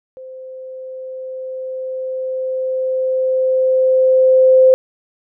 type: tone with level ramp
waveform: sine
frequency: 519 Hz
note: C5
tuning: 14 cents flat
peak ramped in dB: -31 to -5 dBFS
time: 0.17-4.74 s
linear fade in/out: 0 ms
effects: none